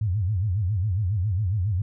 sine tone with vibrato, 98 Hz, G2, in tune, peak -21 dBFS, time 0.01-1.82 s, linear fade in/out 5 ms, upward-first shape sine, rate 7.3 Hz, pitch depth 220 cents each way, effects none

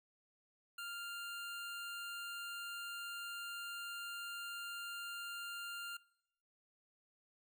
25% pulse tone, 1396.9 Hz, F6, in tune, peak -40 dBFS, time 0.78-5.97 s, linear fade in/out 5 ms, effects noise-tail reverb RT60 0.8 s tail -22 dB re dry

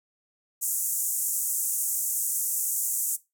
pink band-pass noise, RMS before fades -28 dBFS, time 0.61-3.17 s, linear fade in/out 20 ms, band 6900 to 16000 Hz, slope 48 dB/octave, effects noise-tail reverb RT60 0.2 s tail -17 dB re dry

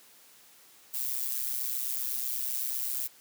violet noise with amplitude modulation, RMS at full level -29 dBFS, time 0.93-3.08 s, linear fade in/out 20 ms, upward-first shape sine, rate 128 Hz, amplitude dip 80%, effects white hiss -57 dBFS RMS until 3.2 s + high-pass 150 Hz 12 dB/octave

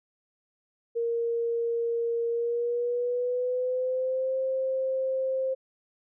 sine tone with pitch glide, 466.2 to 526.3 Hz, A#4 to C5, 0 to +10 cents, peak -25 dBFS, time 0.95-5.55 s, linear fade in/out 20 ms, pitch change +210 cents, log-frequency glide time 2.29-4.37 s, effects none

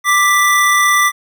square tone pair together, 1178 / 1975.5 Hz, D6 / B6, +5 / 0 cents, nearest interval major sixth, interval 895 cents, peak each -13 dBFS, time 0.04-1.12 s, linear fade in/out 50 ms, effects none

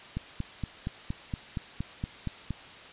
click train, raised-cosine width 5 ms, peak -19 dBFS, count 11, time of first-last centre 0.17-2.506 s, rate 4.28 Hz, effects white hiss -47 dBFS RMS until 2.92 s + resampled to 8000 Hz

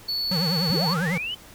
triangle tone, 4435 Hz, C#8, in tune, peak -23 dBFS, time 0.08-0.94 s, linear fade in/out 10 ms
square tone with vibrato, 169.9 Hz, F3, 47 cents flat, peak -24 dBFS, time 0.31-1.18 s, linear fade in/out 5 ms, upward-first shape triangle, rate 10 Hz, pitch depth 230 cents each way
sine linear sweep, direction up, 53.1 to 3097 Hz, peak -27 dBFS, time 0.69-1.35 s, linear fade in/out 10 ms
effects pink hiss -47 dBFS RMS until 1.54 s

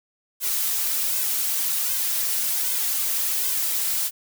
blue noise with flanger, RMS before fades -24 dBFS, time 0.4-4.11 s, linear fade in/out 50 ms, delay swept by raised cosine 1.9 to 4.5 ms, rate 1.3 Hz, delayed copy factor +1, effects none

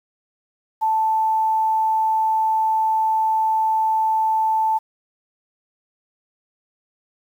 sine tone, 880 Hz, A5, in tune, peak -16 dBFS, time 0.81-4.79 s, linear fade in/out 20 ms, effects 8-bit

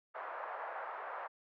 pink band-pass noise, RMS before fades -43 dBFS, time 0.14-1.28 s, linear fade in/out 20 ms, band 610 to 1500 Hz, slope 24 dB/octave, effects high-pass 400 Hz 12 dB/octave

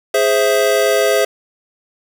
square chord, Ab augmented, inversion none, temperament equal, 415.3 / 523.3 / 659.3 Hz, Ab4 / C5 / E5, 0 / 0 / 0 cents, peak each -17 dBFS, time 0.14-1.25 s, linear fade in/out 5 ms, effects 7-bit

